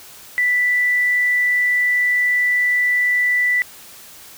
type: tone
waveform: sine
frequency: 1975.5 Hz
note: B6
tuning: in tune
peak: -14 dBFS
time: 0.38-3.62 s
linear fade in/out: 0 ms
effects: white hiss -41 dBFS RMS until 4.37 s